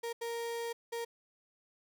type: tone bursts at uneven times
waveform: 35% pulse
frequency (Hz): 466.2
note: A#4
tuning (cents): 0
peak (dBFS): -34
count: 3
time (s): 0.03-0.13 / 0.21-0.73 / 0.92-1.05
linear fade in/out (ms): 10
effects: none